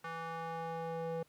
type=tone with band-pass filter sweep; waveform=square; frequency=164.81 Hz; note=E3; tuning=in tune; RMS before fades=-40 dBFS; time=0.04-1.23 s; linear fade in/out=5 ms; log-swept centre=1300 to 500 Hz; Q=1.8; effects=pink hiss -69 dBFS RMS until 1.28 s + high-pass 100 Hz 12 dB/octave